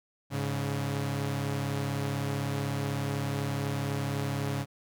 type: tone pair together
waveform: sawtooth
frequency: 104.07 / 140 Hz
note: G#2 / C#3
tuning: +4 / +18 cents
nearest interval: perfect fourth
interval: 514 cents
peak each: -30 / -27 dBFS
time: 0.3-4.66 s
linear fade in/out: 50 ms
effects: none